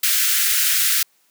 white high-pass noise, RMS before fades -18 dBFS, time 0.03-1.03 s, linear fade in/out 5 ms, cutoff 1400 Hz, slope 48 dB/octave, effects white hiss -61 dBFS RMS until 1.3 s + high-pass 200 Hz 12 dB/octave

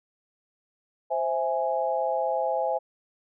sine chord, C augmented, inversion none, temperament equal, 523.3 / 659.3 / 830.6 Hz, C5 / E5 / G#5, 0 / 0 / 0 cents, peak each -28 dBFS, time 1.1-2.79 s, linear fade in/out 20 ms, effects none

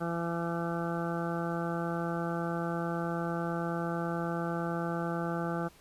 harmonic tone, 169.1 Hz, E3, 44 cents sharp, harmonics 1 / 2 / 3 / 4 / 5 / 7 / 8 / 9, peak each -34 / -37 / -39 / -40 / -41 / -42 / -43 / -44 dBFS, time 0-5.69 s, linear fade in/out 20 ms, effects pink hiss -59 dBFS RMS until 5.8 s + resampled to 32000 Hz

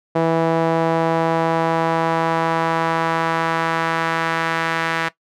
sawtooth tone with band-pass filter sweep, 164.1 Hz, E3, 8 cents flat, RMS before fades -19 dBFS, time 0.15-5.09 s, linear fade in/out 10 ms, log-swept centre 590 to 1700 Hz, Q 1.3, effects noise-tail reverb RT60 0.1 s tail -17 dB re dry

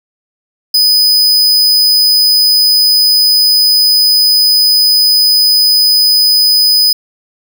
45% pulse tone, 5000 Hz, D#8, 8 cents sharp, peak -5 dBFS, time 0.74-6.93 s, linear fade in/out 5 ms, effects none

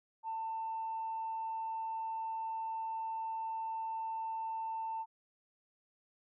sine tone, 894 Hz, A5, 27 cents sharp, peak -35 dBFS, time 0.23-5.06 s, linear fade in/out 50 ms, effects tanh soft clip ceiling -31 dBFS

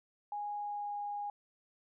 sine tone with pitch glide, 826 to 820.8 Hz, G#5 to G#5, -10 to -21 cents, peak -36 dBFS, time 0.32-1.3 s, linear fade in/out 2 ms, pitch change -11 cents, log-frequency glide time 0.58-0.97 s, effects none

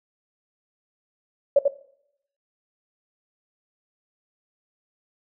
sine tone with echo, 562 Hz, C#5, 24 cents sharp, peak -11 dBFS, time 1.56-1.59 s, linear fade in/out 5 ms, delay 91 ms, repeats 1, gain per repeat -4 dB, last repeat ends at 1.681 s, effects noise-tail reverb RT60 0.7 s tail -17 dB re dry

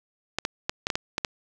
clicks, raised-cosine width 0.2 ms, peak -8 dBFS, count 8, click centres 0.386 / 0.451 / 0.695 / 0.869 / 0.902 / 0.955 / 1.181 / 1.248 s, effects none

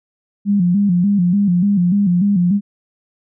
sine tone with vibrato, 189 Hz, F#3, 37 cents sharp, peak -11 dBFS, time 0.45-2.61 s, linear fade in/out 50 ms, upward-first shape square, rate 3.4 Hz, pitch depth 120 cents each way, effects none

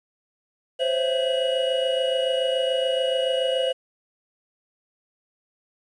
triangle tone cluster, 518 / 545 / 662 / 2910 Hz, C5 / C#5 / E5 / F#7, -17 / -29 / +7 / -29 cents, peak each -21 / -27 / -27 / -27 dBFS, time 0.79-3.73 s, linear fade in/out 20 ms, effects resampled to 22050 Hz + 9-bit

